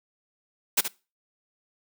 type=noise with echo; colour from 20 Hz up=white; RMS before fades=-20 dBFS; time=0.77-0.81 s; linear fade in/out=10 ms; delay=72 ms; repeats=1; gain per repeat=-9 dB; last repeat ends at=0.882 s; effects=noise-tail reverb RT60 0.3 s tail -21 dB re dry + high-pass 200 Hz 12 dB/octave